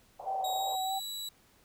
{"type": "band-pass noise", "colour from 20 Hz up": "pink", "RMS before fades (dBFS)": -42, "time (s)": [0.19, 0.76], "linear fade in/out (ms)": 10, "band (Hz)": [540, 870], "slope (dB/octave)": 48}
{"type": "tone with vibrato", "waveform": "sine", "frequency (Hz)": 763, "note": "G5", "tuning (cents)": -47, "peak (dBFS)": -31, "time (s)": [0.26, 1], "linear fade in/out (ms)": 20, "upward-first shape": "sine", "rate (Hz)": 3.2, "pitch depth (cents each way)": 25}
{"type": "tone with pitch glide", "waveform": "sawtooth", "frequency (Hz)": [3798, 3918], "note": ["A#7", "B7"], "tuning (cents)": [32, -15], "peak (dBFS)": -34, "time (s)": [0.44, 1.29], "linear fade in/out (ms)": 5, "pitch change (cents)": 53, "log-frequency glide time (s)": [0.63, 0.94]}
{"effects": ["pink hiss -64 dBFS RMS until 1.64 s"]}